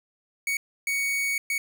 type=tone bursts at uneven times; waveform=45% pulse; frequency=2234 Hz; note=C#7; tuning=13 cents sharp; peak=-24 dBFS; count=3; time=0.47-0.57 / 0.87-1.38 / 1.5-1.58 s; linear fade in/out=2 ms; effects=none